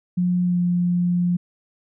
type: tone with pitch glide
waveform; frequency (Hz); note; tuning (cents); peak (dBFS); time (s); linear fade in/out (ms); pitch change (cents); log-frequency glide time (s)
sine; 178.7 to 176.34; F3 to F3; +40 to +17; -17; 0.17-1.37; 10; -23; 0.43-0.59
effects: none